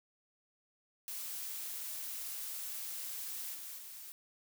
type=noise with level steps; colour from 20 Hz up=blue; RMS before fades=-42 / -46 / -49 dBFS; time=1.08-4.12 s; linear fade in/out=0 ms; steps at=3.53 / 3.77 s; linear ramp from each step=20 ms; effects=none